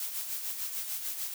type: noise with tremolo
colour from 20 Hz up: blue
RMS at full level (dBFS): -34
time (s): 0-1.34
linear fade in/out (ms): 2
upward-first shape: sine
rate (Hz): 6.7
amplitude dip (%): 50
effects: none